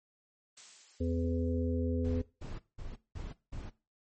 blue noise with exponential decay, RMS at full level -45 dBFS, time 0.57-1.95 s, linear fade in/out 5 ms, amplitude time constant 300 ms
harmonic tone, 84 Hz, E2, 33 cents sharp, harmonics 1 / 3 / 5 / 6, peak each -32 / -34 / -39 / -39 dBFS, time 1-2.22 s, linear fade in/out 10 ms
brown noise bursts, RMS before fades -41 dBFS, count 5, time 2.04-3.7 s, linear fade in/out 10 ms, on 180 ms, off 190 ms
effects noise-tail reverb RT60 0.3 s tail -19 dB re dry + MP3 32 kbps

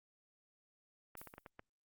clicks, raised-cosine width 0.5 ms, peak -35 dBFS, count 7, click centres 1.153 / 1.215 / 1.273 / 1.339 / 1.381 / 1.462 / 1.594 s
violet noise with exponential decay, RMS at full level -49 dBFS, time 1.17-1.5 s, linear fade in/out 5 ms, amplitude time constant 71 ms
effects Opus 48 kbps

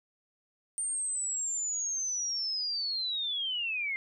sine linear sweep, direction down, 8870 to 2086 Hz, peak -30 dBFS, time 0.78-3.96 s, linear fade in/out 0 ms, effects none

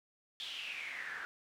pink noise with band-pass filter sweep, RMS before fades -43 dBFS, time 0.4-1.25 s, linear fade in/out 0 ms, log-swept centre 3500 to 1500 Hz, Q 7.4, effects none

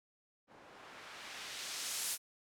blue noise with low-pass filter sweep, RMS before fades -44 dBFS, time 0.47-2.18 s, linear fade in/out 50 ms, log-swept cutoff 640 to 12000 Hz, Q 0.7, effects none

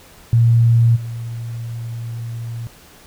sine tone with level steps, 116.5 Hz, A#2, 1 cent flat, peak -9 / -24 dBFS, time 0.33-2.67 s, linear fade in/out 0 ms, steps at 0.95 s, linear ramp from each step 20 ms, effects pink hiss -45 dBFS RMS until 3.06 s

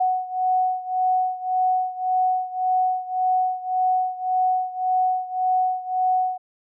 sine beating tone pair, 740 / 741.8 Hz, F#5 / F#5, 0 / +4 cents, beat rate 1.8 Hz, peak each -21 / -24 dBFS, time 0-6.38 s, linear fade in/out 10 ms, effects none

